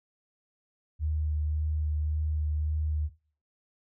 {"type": "tone with vibrato", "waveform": "sine", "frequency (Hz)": 76.4, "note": "D#2", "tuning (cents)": -31, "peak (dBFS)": -26, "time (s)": [0.99, 3.1], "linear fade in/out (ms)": 50, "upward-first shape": "sine", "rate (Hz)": 1.8, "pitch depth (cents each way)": 15, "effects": ["noise-tail reverb RT60 0.4 s tail -17 dB re dry"]}